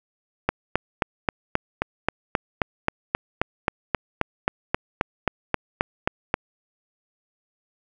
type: click train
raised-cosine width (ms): 0.5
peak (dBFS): -4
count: 23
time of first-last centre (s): 0.49-6.341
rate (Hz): 3.76
effects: none